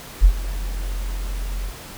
sine tone with ADSR envelope, 44.21 Hz, F1, 22 cents sharp, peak -4 dBFS, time 0.21-1.75 s, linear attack 38 ms, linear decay 72 ms, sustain -19 dB, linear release 89 ms, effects tanh soft clip ceiling -1 dBFS + pink hiss -38 dBFS RMS until 1.97 s

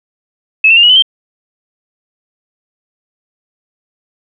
sine tone with pitch steps, 2592 / 2694 / 2801 / 2911 / 3026 / 3145 Hz, E7 / E7 / F7 / F#7 / F#7 / G7, -30 / +37 / +4 / -29 / +38 / +5 cents, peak -3 dBFS, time 0.64-1.024 s, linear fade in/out 5 ms, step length 64 ms, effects none

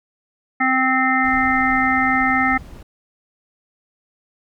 harmonic tone, 260.5 Hz, C4, 7 cents flat, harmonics 1 / 3 / 5 / 7 / 8, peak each -21 / -21 / -21 / -21 / -21 dBFS, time 0.6-2.58 s, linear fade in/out 10 ms
brown noise, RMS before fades -36 dBFS, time 1.24-2.83 s, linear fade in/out 5 ms
effects none

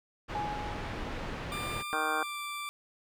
pink low-pass noise, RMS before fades -38 dBFS, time 0.28-1.83 s, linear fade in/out 20 ms, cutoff 2700 Hz, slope 12 dB/octave
sine tone with exponential decay, 835 Hz, G#5, 9 cents sharp, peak -30 dBFS, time 0.35-1.6 s, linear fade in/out 0 ms, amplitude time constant 270 ms
20% pulse tone with pitch glide, 1192 to 1173.6 Hz, D6 to D6, +25 to -2 cents, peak -31 dBFS, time 1.52-2.69 s, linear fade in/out 0 ms, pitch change -27 cents, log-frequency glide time 1.94-2.41 s
harmonic tone, 155.56 Hz, D#3, in tune, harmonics 2 / 3 / 4 / 5 / 6 / 7 / 8 / 9 / 10, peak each -42 / -39 / -42 / -35 / -43 / -35 / -40 / -34 / -37 dBFS, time 1.93-2.23 s, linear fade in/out 0 ms
effects none

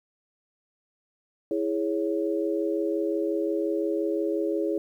sine chord, C# minor, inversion first, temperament equal, 329.6 / 415.3 / 554.4 Hz, E4 / G#4 / C#5, 0 / 0 / 0 cents, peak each -27 / -28 / -31 dBFS, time 1.51-4.78 s, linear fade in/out 2 ms, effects 10-bit

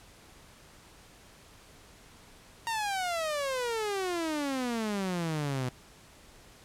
sawtooth exponential sweep, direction down, 932.3 to 123.47 Hz, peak -26 dBFS, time 2.67-5.69 s, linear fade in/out 0 ms, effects pink hiss -55 dBFS RMS until 6.64 s + low-pass 11000 Hz 12 dB/octave

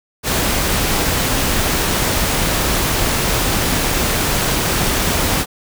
pink noise, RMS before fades -17 dBFS, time 0.23-5.46 s, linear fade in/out 50 ms, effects none

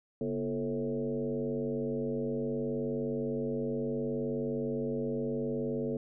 sine tone with frequency modulation, 341.7 Hz, F4, 38 cents flat, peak -30 dBFS, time 0.21-5.97 s, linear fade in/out 2 ms, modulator 99.3 Hz, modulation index 1.9, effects none

